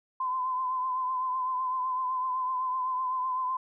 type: tone with vibrato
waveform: sine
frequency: 1024 Hz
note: C6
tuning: 38 cents flat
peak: -27 dBFS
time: 0.2-3.57 s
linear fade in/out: 5 ms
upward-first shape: triangle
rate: 7.9 Hz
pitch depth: 45 cents each way
effects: none